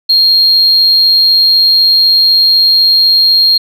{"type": "tone", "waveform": "sine", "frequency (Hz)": 4232, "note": "C8", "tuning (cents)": 19, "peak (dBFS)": -3, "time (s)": [0.09, 3.58], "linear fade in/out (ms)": 10, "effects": ["tanh soft clip ceiling -2 dBFS"]}